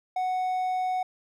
triangle tone, 740 Hz, F#5, in tune, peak -23 dBFS, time 0.16-1.03 s, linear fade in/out 5 ms, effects none

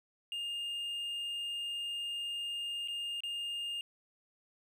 triangle tone with dropouts, 2822 Hz, F7, 17 cents sharp, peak -34 dBFS, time 0.32-3.81 s, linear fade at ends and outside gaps 1 ms, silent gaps 2.876-2.883 / 3.205-3.235 s, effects none

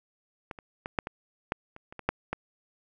clicks, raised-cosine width 0.5 ms, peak -22 / -29 / -19 / -10 / -19 / -12 / -30 / -29 / -24 / -9 / -15 dBFS, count 11, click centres 0.512 / 0.588 / 0.859 / 0.988 / 1.071 / 1.521 / 1.764 / 1.925 / 1.993 / 2.09 / 2.33 s, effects none

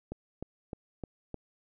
click train, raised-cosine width 2 ms, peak -24 dBFS, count 5, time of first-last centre 0.12-1.343 s, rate 3.27 Hz, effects none

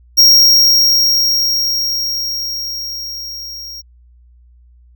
square tone with level ramp, 5588 Hz, F8, in tune, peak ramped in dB -4 to -28 dBFS, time 0.17-3.82 s, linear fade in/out 20 ms, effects added 60 Hz sine -43 dBFS peak until 4.95 s

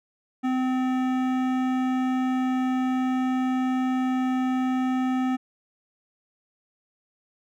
sine tone with hard clipping, 257.1 Hz, C4, 30 cents flat, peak -24 dBFS, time 0.43-5.37 s, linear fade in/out 20 ms, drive 15 dB, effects none

